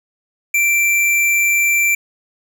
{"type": "tone", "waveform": "square", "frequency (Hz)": 2349, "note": "D7", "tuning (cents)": 0, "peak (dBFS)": -13, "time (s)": [0.54, 1.95], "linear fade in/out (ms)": 5, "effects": []}